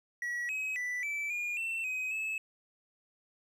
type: tone with pitch steps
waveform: triangle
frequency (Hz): 1927 / 2546 / 1978 / 2318 / 2427 / 2688 / 2522 / 2596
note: B6 / D#7 / B6 / D7 / D#7 / E7 / D#7 / E7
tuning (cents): -43 / +39 / +2 / -23 / -44 / +33 / +23 / -27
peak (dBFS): -31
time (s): 0.22-2.38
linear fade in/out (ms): 2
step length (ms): 270
effects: none